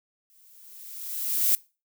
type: noise with exponential growth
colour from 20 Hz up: violet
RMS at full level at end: -20 dBFS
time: 0.3-1.55 s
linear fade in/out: 0 ms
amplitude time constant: 270 ms
effects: noise-tail reverb RT60 0.3 s tail -22 dB re dry